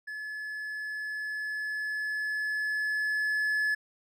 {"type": "tone with level ramp", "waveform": "triangle", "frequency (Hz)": 1715, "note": "A6", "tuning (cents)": -45, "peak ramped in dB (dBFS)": [-34, -23], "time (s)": [0.07, 3.75], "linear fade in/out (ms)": 10, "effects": []}